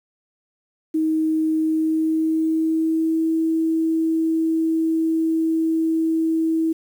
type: tone with pitch glide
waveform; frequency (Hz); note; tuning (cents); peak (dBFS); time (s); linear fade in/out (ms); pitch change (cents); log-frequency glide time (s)
sine; 315.7 to 323.3; D#4 to E4; +25 to -34; -17; 0.94-6.73; 10; +41; 1.56-3.3
effects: 8-bit